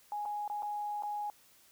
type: tone with dropouts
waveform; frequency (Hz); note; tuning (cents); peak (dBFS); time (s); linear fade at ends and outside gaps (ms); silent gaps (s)
sine; 830.6; G#5; 0; -34; 0.12-1.3; 1; 0.253-0.258 / 0.478-0.499 / 0.623-0.63 / 1.024-1.034
effects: white hiss -63 dBFS RMS until 1.71 s